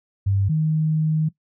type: tone pair in turn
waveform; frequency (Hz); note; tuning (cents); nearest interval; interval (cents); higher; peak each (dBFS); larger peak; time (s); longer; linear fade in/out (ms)
sine; 98.5 / 156.36; G2 / D#3; +9 / +9; minor sixth; 800; second; -17; neither; 0.26-0.49 / 0.49-1.29; second; 10
effects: noise-tail reverb RT60 0.1 s tail -18 dB re dry